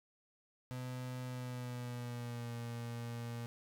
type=tone with pitch glide; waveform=35% pulse; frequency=126.5 to 118.03 Hz; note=B2 to A#2; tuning=+42 to +22 cents; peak=-39 dBFS; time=0.71-3.46 s; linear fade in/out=0 ms; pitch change=-120 cents; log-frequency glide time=1.25-2.54 s; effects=none